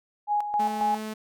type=tone with tremolo; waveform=sine; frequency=830.6 Hz; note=G#5; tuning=in tune; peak=-21 dBFS; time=0.27-0.99 s; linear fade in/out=50 ms; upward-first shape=square; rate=3.7 Hz; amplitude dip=60%
type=tone; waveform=sawtooth; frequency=216.5 Hz; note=A3; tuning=28 cents flat; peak=-28 dBFS; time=0.59-1.14 s; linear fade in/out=10 ms
effects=none